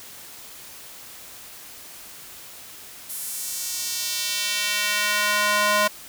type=tone with high-pass filter sweep; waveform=square; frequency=207.7 Hz; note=G#3; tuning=in tune; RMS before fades=-24 dBFS; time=3.09-5.88 s; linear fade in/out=10 ms; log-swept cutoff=11000 to 800 Hz; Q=1.1; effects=white hiss -42 dBFS RMS until 6.08 s